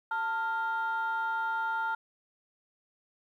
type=tone pair together; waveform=sine; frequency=895 / 1396.9 Hz; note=A5 / F6; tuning=+29 / 0 cents; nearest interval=minor sixth; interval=771 cents; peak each=-30 / -30 dBFS; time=0.11-1.95 s; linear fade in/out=5 ms; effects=tanh soft clip ceiling -24 dBFS + 11-bit